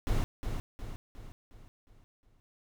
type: noise with echo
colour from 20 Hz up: brown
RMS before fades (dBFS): -28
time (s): 0.07-0.24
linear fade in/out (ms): 0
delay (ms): 360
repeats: 6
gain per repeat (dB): -6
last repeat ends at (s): 2.4
effects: none